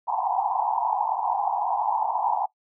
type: band-pass noise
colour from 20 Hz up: white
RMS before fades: -25 dBFS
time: 0.07-2.46 s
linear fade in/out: 10 ms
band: 730 to 970 Hz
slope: 96 dB/octave
effects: noise-tail reverb RT60 0.1 s tail -18 dB re dry